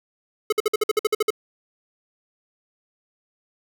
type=tone bursts; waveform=square; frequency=429 Hz; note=A4; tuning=44 cents flat; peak=-17 dBFS; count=11; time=0.5-1.305 s; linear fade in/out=5 ms; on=25 ms; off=53 ms; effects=none